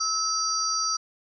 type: tone cluster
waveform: sine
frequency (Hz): 1301 / 4691 / 5810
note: E6 / D8 / F#8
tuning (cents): -23 / -3 / -32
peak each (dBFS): -28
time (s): 0-0.97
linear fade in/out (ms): 10
effects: none